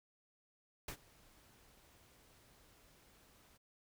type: noise with ADSR envelope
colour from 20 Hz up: pink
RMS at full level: -43 dBFS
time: 0.88-3.58 s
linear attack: 4 ms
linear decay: 78 ms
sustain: -23 dB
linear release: 17 ms
effects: none